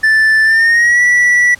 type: tone with pitch glide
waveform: triangle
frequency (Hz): 1760 to 1952.8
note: A6 to B6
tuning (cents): 0 to -20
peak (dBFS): -5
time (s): 0.03-1.55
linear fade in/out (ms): 10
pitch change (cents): +180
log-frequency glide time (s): 0.44-1.02
effects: pink hiss -40 dBFS RMS until 1.59 s + low-pass 11000 Hz 12 dB/octave